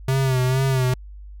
square tone with vibrato, 130.81 Hz, C3, in tune, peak -18 dBFS, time 0.08-0.94 s, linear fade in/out 5 ms, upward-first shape sine, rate 2.2 Hz, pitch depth 55 cents each way, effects added 50 Hz sine -36 dBFS peak until 1.4 s

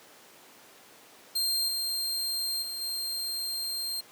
sawtooth tone with level steps, 4186 Hz, C8, in tune, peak -23 / -26 / -31 / -28 dBFS, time 1.35-4.01 s, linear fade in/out 10 ms, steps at 1.68 / 2.62 / 2.81 s, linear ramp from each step 5 ms, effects pink hiss -53 dBFS RMS until 4.11 s + high-pass 300 Hz 12 dB/octave

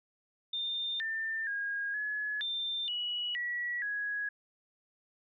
sine tone with pitch steps, 3612 / 1791 / 1633 / 1698 / 3583 / 2928 / 1933 / 1666 Hz, A7 / A6 / G#6 / G#6 / A7 / F#7 / B6 / G#6, +45 / +30 / -30 / +38 / +31 / -19 / -38 / +5 cents, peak -32 dBFS, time 0.53-4.29 s, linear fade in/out 5 ms, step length 470 ms, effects none

